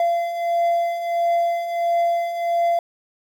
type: beating tone pair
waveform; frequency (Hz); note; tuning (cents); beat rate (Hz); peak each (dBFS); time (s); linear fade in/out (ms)
triangle; 684 / 685.5; F5 / F5; -36 / -32; 1.5; -24 / -17; 0-2.79; 2
effects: 8-bit